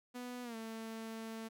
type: tone with pitch glide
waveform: sawtooth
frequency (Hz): 246.9 to 223.8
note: B3 to A3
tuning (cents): 0 to +30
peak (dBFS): -39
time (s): 0.14-1.49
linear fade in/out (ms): 20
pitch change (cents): -170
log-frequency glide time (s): 0.43-0.56
effects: none